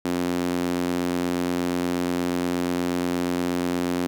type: tone with high-pass filter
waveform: sawtooth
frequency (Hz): 88.4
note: F2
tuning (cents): +22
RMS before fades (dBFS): -25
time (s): 0.05-4.07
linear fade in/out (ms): 0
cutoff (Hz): 260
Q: 2.5
effects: none